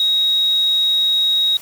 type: tone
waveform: sine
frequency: 3787 Hz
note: A#7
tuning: 27 cents sharp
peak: -13 dBFS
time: 0-1.57 s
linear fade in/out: 2 ms
effects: white hiss -39 dBFS RMS until 1.61 s